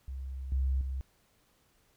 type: tone with level steps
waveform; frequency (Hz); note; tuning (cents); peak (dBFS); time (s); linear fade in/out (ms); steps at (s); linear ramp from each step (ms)
sine; 66.2; C2; +21; -36 / -26 / -32; 0.08-1.01; 0; 0.52 / 0.81; 2
effects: pink hiss -69 dBFS RMS until 1.96 s